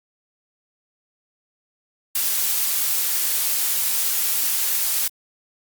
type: noise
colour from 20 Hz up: blue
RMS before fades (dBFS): -21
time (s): 2.15-5.08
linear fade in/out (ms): 5
effects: Opus 48 kbps